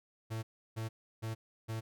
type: tone bursts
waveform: 45% pulse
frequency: 111.8 Hz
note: A2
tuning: 28 cents sharp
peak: -36 dBFS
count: 4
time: 0.3-1.81 s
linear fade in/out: 20 ms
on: 130 ms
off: 330 ms
effects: none